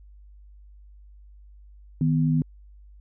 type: tone pair together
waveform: sine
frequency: 155.56 / 248.5 Hz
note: D#3 / B3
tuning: 0 / +11 cents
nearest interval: minor sixth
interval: 811 cents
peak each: -20 / -24 dBFS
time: 2.01-2.42 s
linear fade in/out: 2 ms
effects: added 50 Hz sine -46 dBFS peak until 3 s